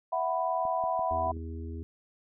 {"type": "chord", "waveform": "sine", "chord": "E suspended second", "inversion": "none", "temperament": "equal with one note detuned", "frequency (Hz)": [659.3, 740, 990.6], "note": ["E5", "F#5", "B5"], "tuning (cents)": [0, 0, 5], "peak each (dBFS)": -31, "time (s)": [0.12, 1.32], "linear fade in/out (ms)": 10}
{"type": "clicks", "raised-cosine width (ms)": 3, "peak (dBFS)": -35, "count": 6, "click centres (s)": [0.653, 0.839, 0.993, 1.267, 1.308, 1.368]}
{"type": "harmonic tone", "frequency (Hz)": 81.7, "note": "E2", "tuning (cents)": -15, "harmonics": [1, 3, 4, 5], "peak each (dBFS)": [-36, -44, -46, -47], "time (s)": [1.11, 1.83], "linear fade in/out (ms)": 0}
{"effects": []}